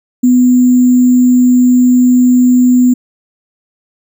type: tone with sample-and-hold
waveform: sine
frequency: 249.3 Hz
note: B3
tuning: 16 cents sharp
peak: -4 dBFS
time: 0.23-2.94 s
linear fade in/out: 10 ms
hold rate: 7350 Hz
effects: none